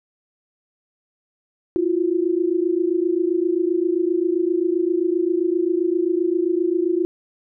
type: tone pair together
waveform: sine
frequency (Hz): 334.6 / 362.2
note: E4 / F#4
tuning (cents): +26 / -37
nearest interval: minor second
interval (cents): 137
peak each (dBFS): -20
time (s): 1.76-7.05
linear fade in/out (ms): 0
effects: none